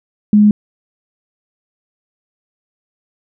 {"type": "tone", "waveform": "sine", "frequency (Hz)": 209, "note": "G#3", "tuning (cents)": 11, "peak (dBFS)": -5, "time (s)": [0.33, 0.51], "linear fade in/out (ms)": 2, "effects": []}